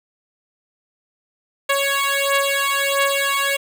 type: beating tone pair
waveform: 10% pulse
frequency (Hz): 554.4 / 555.9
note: C#5 / C#5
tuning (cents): 0 / +5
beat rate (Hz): 1.5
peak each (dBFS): -12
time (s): 1.69-3.57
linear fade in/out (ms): 10
effects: none